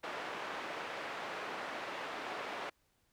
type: band-pass noise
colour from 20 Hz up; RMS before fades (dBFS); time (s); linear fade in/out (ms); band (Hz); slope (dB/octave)
pink; -42; 0.03-2.7; 10; 500 to 2300; 12
effects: pink hiss -75 dBFS RMS until 3.12 s